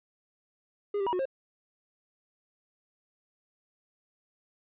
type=tone with pitch steps; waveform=triangle; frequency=409.2 / 392.6 / 961 / 364.2 / 535 Hz; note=G#4 / G4 / B5 / F#4 / C5; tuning=-26 / +3 / -48 / -27 / +38 cents; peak=-25 dBFS; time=0.94-1.255 s; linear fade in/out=5 ms; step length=63 ms; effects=resampled to 8000 Hz